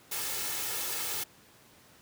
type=noise with comb filter; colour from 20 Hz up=white; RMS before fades=-34 dBFS; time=0.11-1.24 s; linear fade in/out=10 ms; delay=2.3 ms; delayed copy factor=+0.55; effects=pink hiss -58 dBFS RMS until 2.01 s + high-pass 100 Hz 12 dB/octave